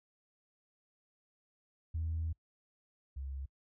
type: tone pair in turn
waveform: sine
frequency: 81 / 67.82 Hz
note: E2 / C#2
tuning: -30 / -37 cents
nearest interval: minor third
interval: 307 cents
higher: first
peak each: -32 / -38 dBFS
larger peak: first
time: 1.94-2.33 / 3.16-3.46 s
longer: first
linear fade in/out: 10 ms
effects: noise-tail reverb RT60 0.1 s tail -26 dB re dry + tanh soft clip ceiling -29 dBFS